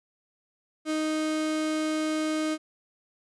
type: tone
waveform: 35% pulse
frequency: 311.1 Hz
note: D#4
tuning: in tune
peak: -24 dBFS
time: 0.85-2.58 s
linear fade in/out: 50 ms
effects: resampled to 24000 Hz